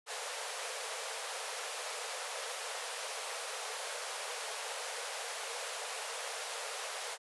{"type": "band-pass noise", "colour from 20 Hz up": "pink", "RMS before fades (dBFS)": -41, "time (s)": [0.06, 7.18], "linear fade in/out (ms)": 50, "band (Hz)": [440, 11000], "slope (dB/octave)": 96, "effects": []}